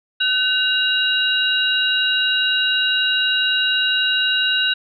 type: tone cluster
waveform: sine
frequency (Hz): 1515 / 2814 / 3872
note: F#6 / F7 / B7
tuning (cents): +40 / +12 / -35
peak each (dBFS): -20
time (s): 0.2-4.74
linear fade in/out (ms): 10
effects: none